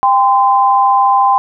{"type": "tone pair together", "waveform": "sine", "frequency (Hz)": [796, 1029.8], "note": ["G5", "C6"], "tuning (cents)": [26, -28], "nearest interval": "major third", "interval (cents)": 446, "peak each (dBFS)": -10, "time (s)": [0.03, 1.38], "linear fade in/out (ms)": 0, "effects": []}